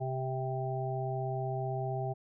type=harmonic tone; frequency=130.81 Hz; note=C3; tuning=in tune; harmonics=1 / 3 / 5 / 6; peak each=-34 / -39 / -39 / -39 dBFS; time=0-2.14 s; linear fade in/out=20 ms; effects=none